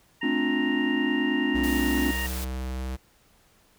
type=harmonic tone; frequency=932.3 Hz; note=A#5; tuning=in tune; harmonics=1 / 2 / 3; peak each=-40 / -30 / -35 dBFS; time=0.21-2.27 s; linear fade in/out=10 ms
type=chord; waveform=triangle; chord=D minor seventh; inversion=second; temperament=just; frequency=220.2 / 264.3 / 293.7 / 352.4 Hz; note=A3 / C4 / D4 / F4; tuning=+2 / +18 / 0 / +16 cents; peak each=-30 / -25 / -25 / -30 dBFS; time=0.23-2.11 s; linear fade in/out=5 ms
type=tone with pitch glide; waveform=square; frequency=63.9 to 64.38 Hz; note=C2 to C2; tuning=-40 to -27 cents; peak=-30 dBFS; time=1.54-2.97 s; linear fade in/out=20 ms; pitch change=+13 cents; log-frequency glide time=1.69-2.12 s
type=noise; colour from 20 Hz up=white; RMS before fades=-37 dBFS; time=1.63-2.45 s; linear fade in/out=10 ms
effects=pink hiss -61 dBFS RMS until 3.78 s